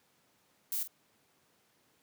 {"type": "noise with echo", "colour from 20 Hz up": "violet", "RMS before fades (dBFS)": -34, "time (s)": [0.72, 0.83], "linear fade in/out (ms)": 2, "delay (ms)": 46, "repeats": 1, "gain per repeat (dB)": -11, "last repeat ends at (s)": 0.876, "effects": ["pink hiss -70 dBFS RMS until 2.02 s", "high-pass 150 Hz 12 dB/octave"]}